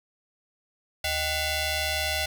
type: ring-modulated tone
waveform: 10% pulse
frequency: 698.5 Hz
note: F5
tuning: in tune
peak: -14 dBFS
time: 1.04-2.26 s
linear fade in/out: 5 ms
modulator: 1320 Hz
effects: none